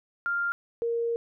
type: tone pair in turn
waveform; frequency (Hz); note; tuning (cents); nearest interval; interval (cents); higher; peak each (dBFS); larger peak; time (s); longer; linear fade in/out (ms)
sine; 1396.9 / 466.2; F6 / A#4; 0 / 0; octave + perfect fifth; 1900; first; -25; neither; 0.26-0.52 / 0.82-1.16; second; 0
effects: none